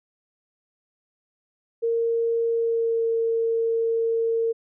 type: tone with pitch glide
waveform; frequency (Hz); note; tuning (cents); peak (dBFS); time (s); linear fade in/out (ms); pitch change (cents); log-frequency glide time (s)
sine; 461.5 to 456.5; A#4 to A#4; -17 to -36; -20; 1.82-4.53; 20; -19; 2.5-3.07
effects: none